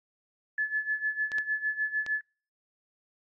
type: tone with tremolo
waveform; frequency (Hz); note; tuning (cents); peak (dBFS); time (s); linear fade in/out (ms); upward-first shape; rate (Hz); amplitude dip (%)
sine; 1724; A6; -36; -24; 0.58-2.21; 2; sine; 6.6; 80
type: clicks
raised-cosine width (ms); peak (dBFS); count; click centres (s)
0.2; -23; 3; 1.318 / 1.384 / 2.064
effects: noise-tail reverb RT60 0.4 s tail -25 dB re dry + Opus 32 kbps